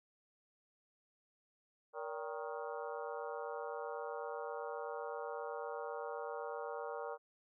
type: harmonic tone with a mistuned harmonic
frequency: 156.4 Hz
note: D#3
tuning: 9 cents sharp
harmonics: 3 / 4 / 5 / 6 / 7 / 8 / 9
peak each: -44 / -46 / -48 / -50 / -51 / -52 / -53 dBFS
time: 1.93-7.18 s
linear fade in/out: 50 ms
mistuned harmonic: 4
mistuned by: -140 cents
effects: none